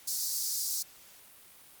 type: high-pass noise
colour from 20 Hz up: pink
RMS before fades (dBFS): -33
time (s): 0.07-0.83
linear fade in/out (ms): 10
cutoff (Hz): 4600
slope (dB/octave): 48
effects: white hiss -55 dBFS RMS until 1.8 s + Opus 48 kbps